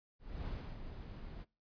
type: noise with ADSR envelope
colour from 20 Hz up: brown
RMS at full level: -40 dBFS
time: 0.19-1.45 s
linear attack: 280 ms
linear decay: 290 ms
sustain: -7 dB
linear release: 25 ms
effects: noise-tail reverb RT60 0.3 s tail -23 dB re dry + resampled to 11025 Hz